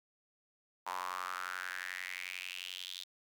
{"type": "tone with high-pass filter sweep", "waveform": "sawtooth", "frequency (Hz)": 91.3, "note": "F#2", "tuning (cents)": -23, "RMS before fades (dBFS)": -42, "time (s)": [0.86, 3.04], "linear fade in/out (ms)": 10, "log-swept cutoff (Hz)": [940, 3700], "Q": 5.2, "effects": []}